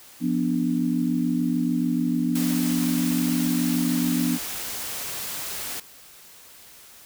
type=chord; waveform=sine; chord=B diminished; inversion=second; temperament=equal; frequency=174.61 / 246.9 / 293.7 Hz; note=F3 / B3 / D4; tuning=0 / 0 / 0 cents; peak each=-27 / -23 / -26 dBFS; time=0.2-4.39 s; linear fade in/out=50 ms
type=noise; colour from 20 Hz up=white; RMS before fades=-32 dBFS; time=2.35-5.8 s; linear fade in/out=5 ms
effects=white hiss -48 dBFS RMS until 7.05 s